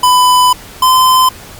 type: tone pair in turn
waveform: square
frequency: 1000 / 1027.5 Hz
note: B5 / C6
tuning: +21 / -32 cents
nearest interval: unison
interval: 47 cents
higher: second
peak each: -6 dBFS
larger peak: neither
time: 0.03-0.53 / 0.82-1.29 s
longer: first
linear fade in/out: 5 ms
effects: pink hiss -33 dBFS RMS until 1.59 s + Opus 48 kbps